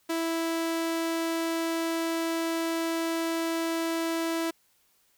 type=tone; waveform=sawtooth; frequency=329.6 Hz; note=E4; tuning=in tune; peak=-23 dBFS; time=0.09-4.51 s; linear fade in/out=10 ms; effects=white hiss -67 dBFS RMS until 5.17 s